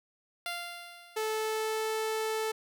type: tone with exponential decay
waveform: 10% pulse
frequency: 695 Hz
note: F5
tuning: 9 cents flat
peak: -24 dBFS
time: 0.46-1.75 s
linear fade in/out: 1 ms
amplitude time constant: 280 ms
type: tone with pitch glide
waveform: sawtooth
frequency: 436 to 438.8 Hz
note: A4 to A4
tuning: -16 to -5 cents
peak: -26 dBFS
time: 1.16-2.52 s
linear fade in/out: 10 ms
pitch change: +11 cents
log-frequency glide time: 1.31-1.9 s
effects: none